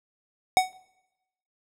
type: tone with exponential decay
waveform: square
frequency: 746 Hz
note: F#5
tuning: 14 cents sharp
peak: -13 dBFS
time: 0.57-0.73 s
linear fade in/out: 0 ms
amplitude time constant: 33 ms
effects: noise-tail reverb RT60 0.9 s tail -23 dB re dry + low-pass 11000 Hz 12 dB/octave